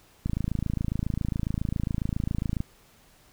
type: click train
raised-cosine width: 5 ms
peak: -15 dBFS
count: 65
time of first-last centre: 0.26-2.604 s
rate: 27.3 Hz
effects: pink hiss -58 dBFS RMS until 3.32 s